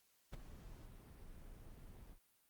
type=noise with ADSR envelope; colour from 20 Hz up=brown; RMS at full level=-41 dBFS; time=0.32-2.19 s; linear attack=18 ms; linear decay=14 ms; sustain=-14 dB; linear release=92 ms; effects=white hiss -75 dBFS RMS until 2.49 s + Opus 48 kbps